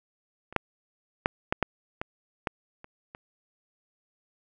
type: clicks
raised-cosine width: 0.5 ms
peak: -28 / -7 / -7 / -9 / -8 / -16 / -12 / -29 / -26 dBFS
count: 9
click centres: 0.526 / 0.563 / 1.259 / 1.525 / 1.627 / 2.015 / 2.472 / 2.844 / 3.149 s
effects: none